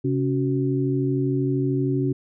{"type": "tone cluster", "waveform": "sine", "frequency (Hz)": [133.9, 279.3, 372.2], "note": ["C3", "C#4", "F#4"], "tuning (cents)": [40, 13, 10], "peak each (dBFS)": [-23, -24, -26], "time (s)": [0.04, 2.13], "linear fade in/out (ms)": 10, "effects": []}